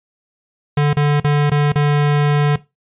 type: tone with dropouts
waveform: square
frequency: 146.4 Hz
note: D3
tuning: 5 cents flat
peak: -12 dBFS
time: 0.77-2.56 s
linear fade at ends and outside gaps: 5 ms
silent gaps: 0.932-0.968 / 1.201-1.244 / 1.499-1.516 / 1.721-1.756 s
effects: noise-tail reverb RT60 0.2 s tail -17 dB re dry + resampled to 8000 Hz